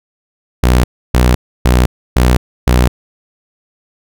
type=tone bursts; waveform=sawtooth; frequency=61.74 Hz; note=B1; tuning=in tune; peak=-3 dBFS; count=5; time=0.63-2.88 s; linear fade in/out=5 ms; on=210 ms; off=300 ms; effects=none